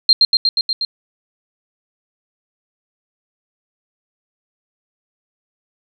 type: tone with echo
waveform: sine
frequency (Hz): 4186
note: C8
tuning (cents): 0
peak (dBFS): -5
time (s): 0.09-0.13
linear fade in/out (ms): 2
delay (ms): 120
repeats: 6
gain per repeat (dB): -2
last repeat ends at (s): 0.85
effects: none